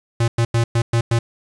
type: tone bursts at uneven times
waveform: square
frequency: 116.54 Hz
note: A#2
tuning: in tune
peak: -15 dBFS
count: 6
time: 0.2-0.28 / 0.38-0.45 / 0.54-0.64 / 0.75-0.82 / 0.93-1.01 / 1.11-1.19 s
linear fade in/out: 5 ms
effects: resampled to 22050 Hz + 7-bit